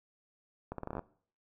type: accelerating click train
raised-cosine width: 1 ms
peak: -24 dBFS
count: 10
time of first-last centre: 0.72-0.993 s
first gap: 63 ms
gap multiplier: 0.8
effects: noise-tail reverb RT60 0.5 s tail -20 dB re dry